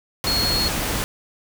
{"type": "tone in noise", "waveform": "sine", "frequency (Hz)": 4315, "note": "C#8", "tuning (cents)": -47, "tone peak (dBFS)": -20, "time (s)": [0.27, 0.68], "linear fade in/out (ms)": 0, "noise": "pink", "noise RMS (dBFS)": -24, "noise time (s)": [0.24, 1.04], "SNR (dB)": 1, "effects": []}